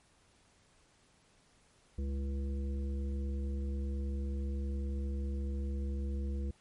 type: harmonic tone with a mistuned harmonic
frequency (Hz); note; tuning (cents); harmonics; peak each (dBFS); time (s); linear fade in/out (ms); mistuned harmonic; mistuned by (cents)
69.3; C#2; 0; 1 / 3 / 5 / 7; -33 / -43 / -48 / -51; 1.98-6.51; 5; 5; -52
effects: pink hiss -67 dBFS RMS until 6.6 s + MP3 48 kbps